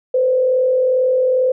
sine tone with frequency modulation, 512 Hz, C5, 38 cents flat, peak -12 dBFS, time 0.14-1.52 s, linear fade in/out 5 ms, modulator 42.3 Hz, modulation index 0.43, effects none

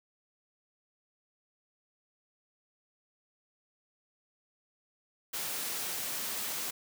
white high-pass noise, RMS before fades -36 dBFS, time 5.33-6.71 s, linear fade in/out 10 ms, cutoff 130 Hz, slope 12 dB/octave, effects none

